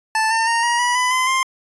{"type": "tone with pitch steps", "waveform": "25% pulse", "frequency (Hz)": [880, 902.7, 925.9, 949.7, 974.2, 999.2, 1025, 1051.3], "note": ["A5", "A5", "A#5", "A#5", "B5", "B5", "C6", "C6"], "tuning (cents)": [0, 44, -12, 32, -24, 20, -36, 8], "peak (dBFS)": -12, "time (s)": [0.15, 1.43], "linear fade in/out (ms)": 2, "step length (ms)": 160, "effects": ["resampled to 24000 Hz"]}